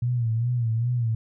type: tone with vibrato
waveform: sine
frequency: 117.7 Hz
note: A#2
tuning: 17 cents sharp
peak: -21 dBFS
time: 0.02-1.15 s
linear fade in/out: 5 ms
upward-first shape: sine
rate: 2.5 Hz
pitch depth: 89 cents each way
effects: none